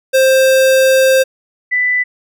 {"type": "tone pair in turn", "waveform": ["square", "sine"], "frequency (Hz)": [527, 1989.7], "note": ["C5", "B6"], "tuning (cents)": [12, 12], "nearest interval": "octave + major seventh", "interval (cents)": 2300, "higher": "second", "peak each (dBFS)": [-8, -11], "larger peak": "first", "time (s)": [[0.13, 1.24], [1.71, 2.04]], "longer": "first", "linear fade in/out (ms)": 20, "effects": []}